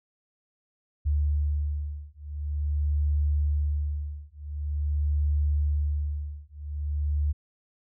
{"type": "beating tone pair", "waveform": "sine", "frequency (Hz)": [73.42, 73.88], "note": ["D2", "D2"], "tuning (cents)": [0, 11], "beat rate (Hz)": 0.46, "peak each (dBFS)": -27, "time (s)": [1.05, 7.33], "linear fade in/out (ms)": 20, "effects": []}